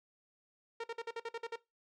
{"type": "tone bursts", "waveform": "sawtooth", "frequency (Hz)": 460.6, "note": "A#4", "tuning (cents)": -21, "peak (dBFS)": -33, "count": 9, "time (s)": [0.8, 1.559], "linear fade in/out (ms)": 5, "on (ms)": 39, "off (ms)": 51, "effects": ["noise-tail reverb RT60 0.2 s tail -18 dB re dry", "low-pass 4000 Hz 12 dB/octave"]}